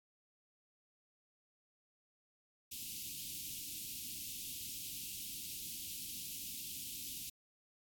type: band-stop noise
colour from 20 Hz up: white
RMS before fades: -45 dBFS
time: 2.71-7.3 s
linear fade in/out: 10 ms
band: 320 to 2600 Hz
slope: 48 dB/octave
effects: AAC 64 kbps